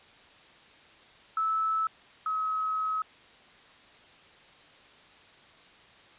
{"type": "tone pair in turn", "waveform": "sine", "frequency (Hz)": [1307, 1279.4], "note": ["E6", "D#6"], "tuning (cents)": [-15, 48], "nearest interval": "unison", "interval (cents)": 37, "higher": "first", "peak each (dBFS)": [-25, -27], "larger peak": "first", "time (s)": [[1.37, 1.87], [2.26, 3.02]], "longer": "second", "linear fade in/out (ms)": 2, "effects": ["white hiss -55 dBFS RMS until 6.18 s", "resampled to 8000 Hz"]}